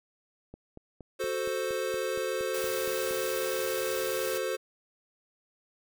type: click train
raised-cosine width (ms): 2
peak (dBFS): -31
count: 12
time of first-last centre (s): 0.54-3.11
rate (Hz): 4.28
type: chord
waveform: square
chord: F# diminished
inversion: none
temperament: equal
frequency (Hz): 370 / 440 / 523.3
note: F#4 / A4 / C5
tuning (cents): 0 / 0 / 0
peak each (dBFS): -36 / -35 / -33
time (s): 1.19-4.57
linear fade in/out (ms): 20
type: noise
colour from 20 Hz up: white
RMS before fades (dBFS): -39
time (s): 2.54-4.38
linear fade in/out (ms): 2
effects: none